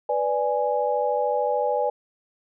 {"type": "chord", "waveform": "sine", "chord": "G# diminished", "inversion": "first", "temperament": "equal", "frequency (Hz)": [493.9, 587.3, 830.6], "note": ["B4", "D5", "G#5"], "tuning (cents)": [0, 0, 0], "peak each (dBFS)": -25, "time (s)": [0.09, 1.9], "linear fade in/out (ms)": 5, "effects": []}